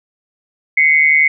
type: tone pair together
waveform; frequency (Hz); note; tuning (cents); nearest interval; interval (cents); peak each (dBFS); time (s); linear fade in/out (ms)
sine; 2057 / 2208; C7 / C#7; -30 / -7; minor second; 123; -11; 0.77-1.28; 5
effects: none